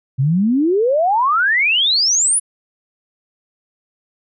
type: exponential sweep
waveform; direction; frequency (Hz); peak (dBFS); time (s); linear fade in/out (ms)
sine; up; 125.6 to 10340; -12; 0.18-2.4; 20
effects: none